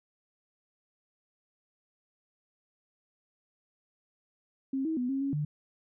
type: tone with pitch steps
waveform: sine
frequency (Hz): 268.3 / 320.2 / 248 / 270.6 / 276.5 / 148.9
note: C4 / D#4 / B3 / C#4 / C#4 / D3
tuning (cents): +44 / +50 / +7 / -42 / -4 / +24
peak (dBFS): -28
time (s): 4.73-5.45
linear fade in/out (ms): 5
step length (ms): 120
effects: none